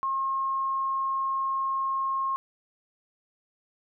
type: tone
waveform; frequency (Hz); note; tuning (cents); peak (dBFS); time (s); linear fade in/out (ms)
sine; 1075; C6; +47; -25; 0.03-2.36; 0
effects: none